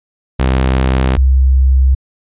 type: tone pair in turn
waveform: sawtooth / sine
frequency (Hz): 65 / 65.72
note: C2 / C2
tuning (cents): -11 / +8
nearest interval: unison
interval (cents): 19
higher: second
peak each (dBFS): -6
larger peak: neither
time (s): 0.39-1.17 / 1.17-1.95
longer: neither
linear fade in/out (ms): 10
effects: resampled to 8000 Hz